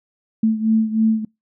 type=beating tone pair; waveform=sine; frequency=220 / 223.2 Hz; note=A3 / A3; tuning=0 / +25 cents; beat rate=3.2 Hz; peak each=-16 / -20 dBFS; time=0.43-1.25 s; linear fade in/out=5 ms; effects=noise-tail reverb RT60 0.2 s tail -26 dB re dry